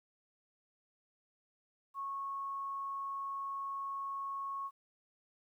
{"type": "tone", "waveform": "sine", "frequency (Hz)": 1100, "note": "C#6", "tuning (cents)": -14, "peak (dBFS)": -37, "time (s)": [1.94, 4.71], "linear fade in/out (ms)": 50, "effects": ["12-bit"]}